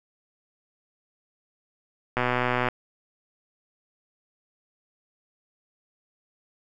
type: click train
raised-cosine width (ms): 0.5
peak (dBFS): -9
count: 65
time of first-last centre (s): 2.17-2.686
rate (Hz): 124
effects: none